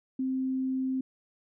sine tone, 261.6 Hz, C4, in tune, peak -27 dBFS, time 0.19-1.01 s, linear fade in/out 5 ms, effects none

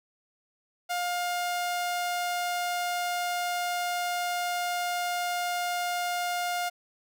sawtooth tone, 708 Hz, F5, 23 cents sharp, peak -24 dBFS, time 0.89-6.7 s, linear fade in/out 20 ms, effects none

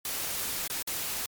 white noise with dropouts, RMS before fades -33 dBFS, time 0.05-1.26 s, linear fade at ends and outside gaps 2 ms, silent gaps 0.677-0.699 / 0.825-0.873 s, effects MP3 96 kbps

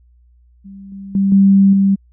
sine tone with level steps, 195.9 Hz, G3, 1 cent flat, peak -32 / -28 / -11 / -6 / -9 dBFS, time 0.64-1.96 s, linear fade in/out 20 ms, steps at 0.92 / 1.15 / 1.32 / 1.73 s, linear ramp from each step 2 ms, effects added 60 Hz sine -47 dBFS peak until 2.12 s

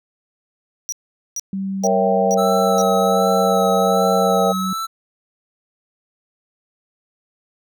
square tone bursts, 5800 Hz, F#8, 35 cents flat, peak -23 dBFS, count 5, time 0.89-2.815 s, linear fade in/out 0 ms, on 33 ms, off 440 ms
sine tone with pitch glide, 193.6 to 188.2 Hz, G3 to F#3, -21 to +30 cents, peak -21 dBFS, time 1.53-4.73 s, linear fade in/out 2 ms, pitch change -49 cents, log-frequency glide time 1.85-4.44 s
sine chord, A# diminished seventh, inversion none, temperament equal, 466.2 / 554.4 / 659.3 / 784 Hz, A#4 / C#5 / E5 / G5, 0 / 0 / 0 / 0 cents, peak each -20 dBFS, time 1.83-4.53 s, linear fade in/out 20 ms
square tone with vibrato, 1307 Hz, E6, 15 cents flat, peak -23 dBFS, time 2.37-4.87 s, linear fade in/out 20 ms, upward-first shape sine, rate 1.3 Hz, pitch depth 31 cents each way
effects none

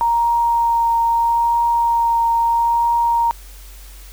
sine tone with vibrato, 932.3 Hz, A#5, in tune, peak -13 dBFS, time 0.01-3.31 s, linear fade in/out 0 ms, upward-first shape triangle, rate 0.77 Hz, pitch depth 12 cents each way, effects added 47 Hz sine -36 dBFS peak until 4.12 s + white hiss -44 dBFS RMS until 4.12 s

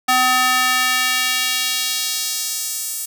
square tone with high-pass filter sweep, 254.1 Hz, B3, 49 cents sharp, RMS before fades -19 dBFS, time 0.08-3.06 s, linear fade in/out 10 ms, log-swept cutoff 910 to 8900 Hz, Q 1.1, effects none

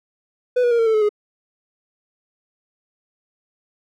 triangle tone with pitch steps, 497 / 482.9 / 469.1 / 455.8 / 442.8 / 430.2 / 417.9 Hz, B4 / B4 / A#4 / A#4 / A4 / A4 / G#4, +11 / -39 / +11 / -39 / +11 / -39 / +11 cents, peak -12 dBFS, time 0.56-1.092 s, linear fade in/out 10 ms, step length 76 ms, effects none

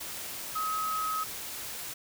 sine tone in noise, 1273 Hz, D#6, 39 cents sharp, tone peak -29 dBFS, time 0.55-1.24 s, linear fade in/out 10 ms, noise white, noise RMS -39 dBFS, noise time 0-1.94 s, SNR +7 dB, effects none

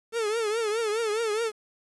45% pulse tone with vibrato, 440 Hz, A4, in tune, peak -25 dBFS, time 0.12-1.52 s, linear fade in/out 50 ms, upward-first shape triangle, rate 4.8 Hz, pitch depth 130 cents each way, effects resampled to 24000 Hz + 9-bit

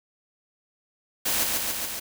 white noise with echo, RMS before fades -25 dBFS, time 1.25-1.44 s, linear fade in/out 10 ms, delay 140 ms, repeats 4, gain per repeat -2 dB, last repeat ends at 2 s, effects none

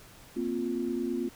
sine chord, Bb suspended second, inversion none, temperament just, 233.1 / 262.2 / 349.6 Hz, Bb3 / C4 / F4, 0 / +4 / +2 cents, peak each -34 / -33 / -32 dBFS, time 0.36-1.29 s, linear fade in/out 10 ms, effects pink hiss -53 dBFS RMS until 1.35 s

